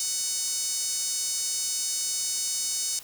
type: tone with high-pass filter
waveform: 5% pulse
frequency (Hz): 743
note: F#5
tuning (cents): +7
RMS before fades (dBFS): -29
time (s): 0-2.99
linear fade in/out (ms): 2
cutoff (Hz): 5800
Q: 1.4
effects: white hiss -46 dBFS RMS until 3.03 s